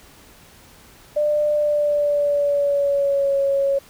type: tone with pitch glide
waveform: sine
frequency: 596 to 552.9 Hz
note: D5 to C#5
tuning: +25 to -5 cents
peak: -16 dBFS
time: 1.16-3.79 s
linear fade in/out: 10 ms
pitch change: -130 cents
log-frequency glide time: 1.53-3.38 s
effects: pink hiss -48 dBFS RMS until 3.89 s